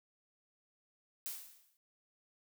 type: noise with exponential decay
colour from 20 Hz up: blue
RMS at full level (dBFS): -39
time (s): 1.26-1.77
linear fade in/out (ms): 0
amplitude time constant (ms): 110
effects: none